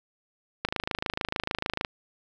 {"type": "click train", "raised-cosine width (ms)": 0.3, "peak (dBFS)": -11, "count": 33, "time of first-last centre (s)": [0.65, 1.849], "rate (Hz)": 26.7, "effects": []}